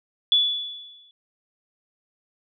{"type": "tone with exponential decay", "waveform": "sine", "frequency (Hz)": 3435, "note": "A7", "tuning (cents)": -42, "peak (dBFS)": -13, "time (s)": [0.32, 1.11], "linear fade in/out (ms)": 1, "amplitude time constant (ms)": 170, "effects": []}